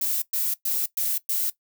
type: noise bursts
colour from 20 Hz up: violet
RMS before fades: -25 dBFS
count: 5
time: 0.01-1.5 s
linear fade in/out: 5 ms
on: 210 ms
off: 110 ms
effects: noise-tail reverb RT60 0.1 s tail -17 dB re dry